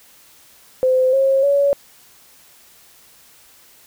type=tone with pitch steps; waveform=sine; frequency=515 / 539 / 564.2 Hz; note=C5 / C#5 / C#5; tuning=-28 / -49 / +30 cents; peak=-12 dBFS; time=0.83-1.73 s; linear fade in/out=0 ms; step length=300 ms; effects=white hiss -49 dBFS RMS until 3.86 s